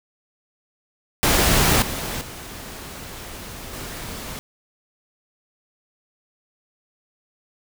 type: noise with level steps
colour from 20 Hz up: pink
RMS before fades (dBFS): -17 / -28 / -36 / -33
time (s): 1.23-4.39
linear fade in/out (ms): 0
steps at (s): 1.82 / 2.21 / 3.73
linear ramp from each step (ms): 2
effects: none